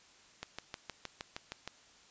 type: click train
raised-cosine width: 0.2 ms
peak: -22 dBFS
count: 9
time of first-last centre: 0.43-1.676 s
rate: 6.42 Hz
effects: white hiss -61 dBFS RMS until 2.1 s + resampled to 16000 Hz